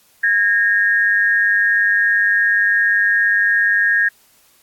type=tone pair together; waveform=sine; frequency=1637 / 1839.7 Hz; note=G#6 / A#6; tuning=-25 / -23 cents; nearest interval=major second; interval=202 cents; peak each=-14 / -16 dBFS; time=0.23-4.09 s; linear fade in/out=10 ms; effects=white hiss -54 dBFS RMS until 4.62 s + AAC 64 kbps